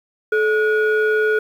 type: tone pair together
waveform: sine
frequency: 431.7 / 1452 Hz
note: A4 / F#6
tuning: -33 / -33 cents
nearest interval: octave + major sixth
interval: 2100 cents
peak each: -14 / -17 dBFS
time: 0.32-1.39 s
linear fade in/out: 5 ms
effects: tanh soft clip ceiling -11 dBFS + 8-bit